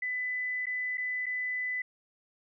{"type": "tone with dropouts", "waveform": "sine", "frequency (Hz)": 2000, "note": "B6", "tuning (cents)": 21, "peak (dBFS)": -30, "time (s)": [0.02, 1.82], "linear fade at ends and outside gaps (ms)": 5, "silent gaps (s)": [[0.658, 0.667], [0.973, 0.979], [1.259, 1.264]], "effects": []}